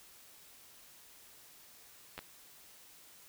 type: clicks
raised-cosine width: 0.3 ms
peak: -26 dBFS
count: 2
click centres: 2.179 / 2.19 s
effects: white hiss -58 dBFS RMS until 3.28 s